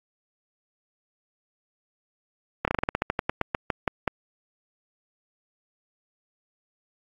slowing click train, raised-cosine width 0.5 ms, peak -8 dBFS, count 17, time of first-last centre 2.65-4.077 s, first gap 28 ms, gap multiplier 1.14, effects AAC 64 kbps

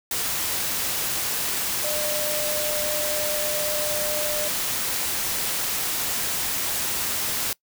sine tone in noise, 601 Hz, D5, 40 cents sharp, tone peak -28 dBFS, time 1.84-4.48 s, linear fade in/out 2 ms, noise white, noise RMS -26 dBFS, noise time 0.11-7.53 s, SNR -5 dB, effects noise-tail reverb RT60 0.1 s tail -23 dB re dry

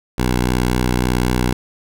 10% pulse tone with vibrato, 61.74 Hz, B1, in tune, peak -7 dBFS, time 0.18-1.53 s, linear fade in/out 5 ms, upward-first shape triangle, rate 3.7 Hz, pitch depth 20 cents each way, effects none

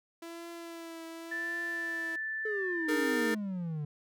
sawtooth tone with vibrato, 333.7 Hz, E4, 21 cents sharp, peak -38 dBFS, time 0.22-2.16 s, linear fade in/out 5 ms, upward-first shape triangle, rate 0.9 Hz, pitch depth 32 cents each way
sine tone with pitch glide, 1760 to 1788.7 Hz, A6 to A6, 0 to +28 cents, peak -33 dBFS, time 1.31-3.35 s, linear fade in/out 10 ms, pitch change +28 cents, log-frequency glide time 2.38-2.92 s
triangle exponential sweep, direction down, 440 to 144.9 Hz, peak -31 dBFS, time 2.45-3.85 s, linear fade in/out 5 ms
square chord, D# suspended fourth, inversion none, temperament equal, 311.1 / 415.3 / 466.2 Hz, D#4 / G#4 / A#4, 0 / 0 / 0 cents, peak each -34 / -37 / -34 dBFS, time 2.88-3.35 s, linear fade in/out 10 ms
effects none

